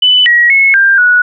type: tone with pitch steps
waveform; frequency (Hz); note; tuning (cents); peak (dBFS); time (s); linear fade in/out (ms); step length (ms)
sine; 2995 / 1908 / 2187 / 1590 / 1466; F#7 / A#6 / C#7 / G6 / F#6; +20 / +40 / -24 / +24 / -16; -4; 0.02-1.22; 5; 240
effects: none